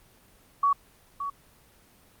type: tone with echo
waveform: sine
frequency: 1126 Hz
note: C#6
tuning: 27 cents sharp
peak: -19 dBFS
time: 0.63-0.73 s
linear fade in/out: 5 ms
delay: 570 ms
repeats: 1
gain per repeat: -10 dB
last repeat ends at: 1.3 s
effects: pink hiss -58 dBFS RMS until 2.2 s + Opus 24 kbps